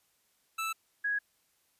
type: tone pair in turn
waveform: 25% pulse / sine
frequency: 1318.5 / 1661.2 Hz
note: E6 / G#6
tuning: 0 / 0 cents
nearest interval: major third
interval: 400 cents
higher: second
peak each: -28 dBFS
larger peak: neither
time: 0.58-0.73 / 1.04-1.19 s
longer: neither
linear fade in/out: 10 ms
effects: white hiss -72 dBFS RMS until 1.79 s + resampled to 32000 Hz